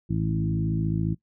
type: harmonic tone with a mistuned harmonic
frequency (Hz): 54.1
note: A1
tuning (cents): -29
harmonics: 1 / 2 / 3 / 4 / 5 / 6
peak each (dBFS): -34 / -28 / -26 / -34 / -36 / -33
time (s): 0.09-1.15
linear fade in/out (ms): 20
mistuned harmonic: 2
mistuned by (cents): -17
effects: noise-tail reverb RT60 0.1 s tail -19 dB re dry